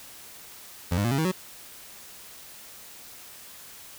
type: tone with pitch steps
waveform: 25% pulse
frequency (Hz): 87.31 / 101.46 / 117.9 / 137 / 159.2 / 185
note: F2 / G#2 / A#2 / C#3 / D#3 / F#3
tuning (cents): 0 / -40 / +20 / -20 / +40 / 0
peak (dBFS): -19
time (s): 0.91-1.318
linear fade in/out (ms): 10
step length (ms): 68
effects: white hiss -46 dBFS RMS until 3.98 s